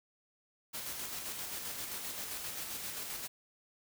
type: noise with tremolo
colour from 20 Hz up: white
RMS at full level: -40 dBFS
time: 0.73-3.28 s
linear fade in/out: 20 ms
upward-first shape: square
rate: 7.6 Hz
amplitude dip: 30%
effects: none